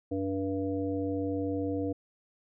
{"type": "harmonic tone", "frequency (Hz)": 96.6, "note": "G2", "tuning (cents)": -25, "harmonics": [1, 3, 5, 7], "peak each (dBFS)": [-37, -31, -34, -42], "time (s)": [0.11, 1.93], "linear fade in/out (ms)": 10, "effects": []}